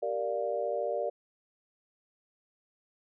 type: chord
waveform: sine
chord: G minor seventh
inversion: none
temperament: equal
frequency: 392 / 466.2 / 587.3 / 698.5 Hz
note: G4 / Bb4 / D5 / F5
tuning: 0 / 0 / 0 / 0 cents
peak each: -38 / -34 / -32 / -37 dBFS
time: 0.02-1.1 s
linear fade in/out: 10 ms
effects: none